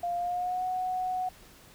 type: tone with pitch glide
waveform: sine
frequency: 698.5 to 738.3 Hz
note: F5 to F#5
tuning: 0 to -4 cents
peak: -28 dBFS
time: 0.03-1.29 s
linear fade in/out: 5 ms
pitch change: +96 cents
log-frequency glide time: 0.16-0.64 s
effects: pink hiss -54 dBFS RMS until 1.74 s